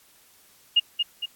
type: tone with echo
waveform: sine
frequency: 2845 Hz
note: F7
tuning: 31 cents sharp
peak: -14 dBFS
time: 0.76-0.8 s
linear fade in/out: 10 ms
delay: 230 ms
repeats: 2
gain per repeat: -6 dB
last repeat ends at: 1.26 s
effects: white hiss -57 dBFS RMS until 1.35 s + AAC 64 kbps